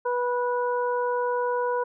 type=harmonic tone; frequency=490 Hz; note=B4; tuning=14 cents flat; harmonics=1 / 2 / 3; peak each=-25 / -27 / -35 dBFS; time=0.05-1.84 s; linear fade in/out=10 ms; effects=none